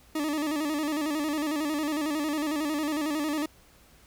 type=tone with vibrato; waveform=40% pulse; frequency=301.1 Hz; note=D4; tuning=43 cents sharp; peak=-26 dBFS; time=0.15-3.46 s; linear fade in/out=5 ms; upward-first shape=square; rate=11 Hz; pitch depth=70 cents each way; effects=added 60 Hz sine -61 dBFS peak until 4.06 s + pink hiss -58 dBFS RMS until 4.06 s